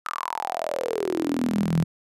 sawtooth tone with high-pass filter sweep, 41.4 Hz, E1, 8 cents sharp, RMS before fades -26 dBFS, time 0.05-1.84 s, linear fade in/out 10 ms, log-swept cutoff 1300 to 150 Hz, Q 9.6, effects resampled to 32000 Hz

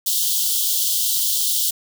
white high-pass noise, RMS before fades -20 dBFS, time 0.06-1.71 s, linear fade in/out 10 ms, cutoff 3000 Hz, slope 96 dB/octave, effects none

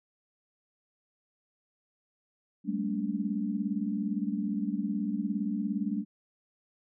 sine tone cluster, 193 / 210.6 / 230.1 / 287.2 Hz, G3 / G#3 / A#3 / D4, -27 / +24 / -22 / -39 cents, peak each -34 / -32 / -37 / -35 dBFS, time 2.64-6.05 s, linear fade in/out 50 ms, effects none

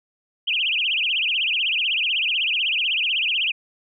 sine tone with vibrato, 2804 Hz, F7, 6 cents sharp, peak -19 dBFS, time 0.47-3.52 s, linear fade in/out 10 ms, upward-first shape triangle, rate 16 Hz, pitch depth 290 cents each way, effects none

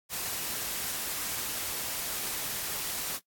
white noise, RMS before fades -34 dBFS, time 0.09-3.2 s, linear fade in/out 50 ms, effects noise-tail reverb RT60 0.1 s tail -19 dB re dry + AAC 64 kbps

